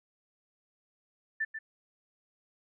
sine tone with echo, 1769 Hz, A6, 9 cents sharp, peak -28 dBFS, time 1.4-1.45 s, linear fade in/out 10 ms, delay 140 ms, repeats 1, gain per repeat -8 dB, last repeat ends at 1.59 s, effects none

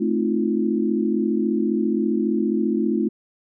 sine chord, F dominant seventh, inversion first, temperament just, 218.3 / 261.9 / 314.3 / 349.2 Hz, A3 / C4 / Eb4 / F4, -13 / +2 / +18 / 0 cents, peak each -22 / -26 / -25 / -24 dBFS, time 0-3.09 s, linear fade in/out 10 ms, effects none

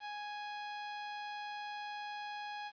sawtooth tone, 830.6 Hz, G#5, in tune, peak -37 dBFS, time 0-2.72 s, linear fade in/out 50 ms, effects resampled to 11025 Hz + 11-bit

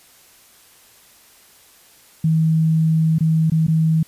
sine tone with dropouts, 160 Hz, D#3, 49 cents sharp, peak -13 dBFS, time 2.24-4.03 s, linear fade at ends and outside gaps 5 ms, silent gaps 3.185-3.206 / 3.5-3.518 / 3.668-3.681 s, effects white hiss -50 dBFS RMS until 4.07 s + resampled to 32000 Hz

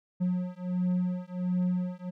triangle beating tone pair, 180 / 181.4 Hz, F#3 / F#3, -47 / -34 cents, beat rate 1.4 Hz, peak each -28 dBFS, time 0.2-2.11 s, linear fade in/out 20 ms, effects none

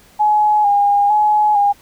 sine tone with vibrato, 828 Hz, G#5, 5 cents flat, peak -10 dBFS, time 0.19-1.73 s, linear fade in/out 20 ms, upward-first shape square, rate 1.1 Hz, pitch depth 34 cents each way, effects pink hiss -48 dBFS RMS until 1.81 s

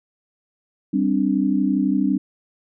sine chord, G suspended fourth, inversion none, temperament equal, 196 / 261.6 / 293.7 Hz, G3 / C4 / D4, 0 / 0 / 0 cents, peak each -21 dBFS, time 0.93-2.18 s, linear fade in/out 10 ms, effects none

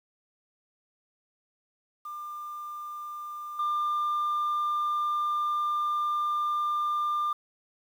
sine tone with level steps, 1197 Hz, D6, 33 cents sharp, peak -35 / -23 dBFS, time 2.05-7.33 s, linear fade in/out 5 ms, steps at 3.59 s, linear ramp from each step 5 ms, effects tanh soft clip ceiling -24 dBFS + 9-bit

